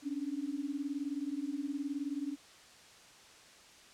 sine beating tone pair, 273.4 / 292.4 Hz, C#4 / D4, -24 / -7 cents, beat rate 19 Hz, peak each -38 / -37 dBFS, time 0.02-2.37 s, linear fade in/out 50 ms, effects white hiss -57 dBFS RMS until 3.93 s + low-pass 7000 Hz 12 dB/octave

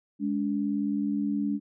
sine tone pair together, 207.7 / 287 Hz, G#3 / D4, 0 / -40 cents, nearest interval tritone, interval 560 cents, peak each -28 dBFS, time 0.19-1.6 s, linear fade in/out 50 ms, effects none

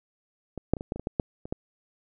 clicks, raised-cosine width 2 ms, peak -21 / -7 / -24 / -21 / -15 / -23 / -22 / -15 / -10 / -25 / -15 dBFS, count 11, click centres 0.577 / 0.736 / 0.768 / 0.809 / 0.921 / 0.96 / 0.996 / 1.071 / 1.198 / 1.455 / 1.525 s, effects none

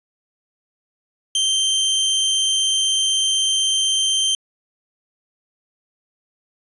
sawtooth tone, 3136 Hz, G7, in tune, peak -13 dBFS, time 1.35-4.35 s, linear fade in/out 2 ms, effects resampled to 24000 Hz

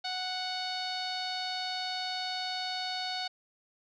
sawtooth tone with low-pass filter, 740 Hz, F#5, in tune, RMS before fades -35 dBFS, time 0.04-3.28 s, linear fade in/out 10 ms, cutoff 4200 Hz, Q 9.6, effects none

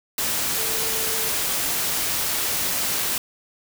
sine tone in noise, 444.6 Hz, A4, 18 cents sharp, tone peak -34 dBFS, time 0.58-1.29 s, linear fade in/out 2 ms, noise white, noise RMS -24 dBFS, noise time 0.18-3.18 s, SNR -13 dB, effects none

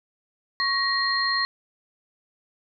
sine tone cluster, 1108 / 1893 / 4211 Hz, C#6 / A#6 / C8, -1 / +26 / +10 cents, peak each -27 / -25 / -25 dBFS, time 0.6-1.45 s, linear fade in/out 0 ms, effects none

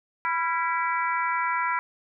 harmonic tone with a mistuned harmonic, 329.6 Hz, E4, in tune, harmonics 3 / 4 / 5 / 6 / 7, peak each -26 / -29 / -34 / -32 / -34 dBFS, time 0.25-1.79 s, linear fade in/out 0 ms, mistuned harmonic 4, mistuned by +62 cents, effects none

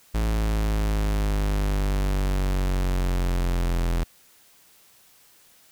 45% pulse linear sweep, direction down, 54.5 to 42.36 Hz, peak -21 dBFS, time 0.14-4.04 s, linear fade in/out 10 ms, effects white hiss -56 dBFS RMS until 5.71 s

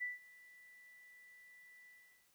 sine tone with ADSR envelope, 1975.5 Hz, B6, in tune, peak -36 dBFS, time 0-2.29 s, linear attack 24 ms, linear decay 160 ms, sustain -22 dB, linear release 410 ms, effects white hiss -73 dBFS RMS until 2.34 s

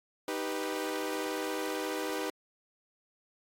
sawtooth chord, Eb augmented, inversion none, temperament equal, 311.1 / 392 / 493.9 Hz, Eb4 / G4 / B4, 0 / 0 / 0 cents, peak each -33 dBFS, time 0.28-2.3 s, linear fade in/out 2 ms, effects AAC 64 kbps

